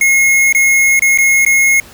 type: tone with dropouts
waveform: square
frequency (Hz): 2162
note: C#7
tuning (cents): -44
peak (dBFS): -8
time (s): 0.01-1.8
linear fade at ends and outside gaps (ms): 2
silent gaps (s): 0.526-0.548 / 0.994-1.021 / 1.176-1.185 / 1.45-1.463
effects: pink hiss -38 dBFS RMS until 1.93 s